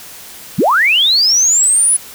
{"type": "linear sweep", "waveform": "sine", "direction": "up", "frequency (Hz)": [110, 10220], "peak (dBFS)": -8, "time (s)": [0.58, 1.97], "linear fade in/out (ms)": 10, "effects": ["white hiss -34 dBFS RMS until 2.14 s"]}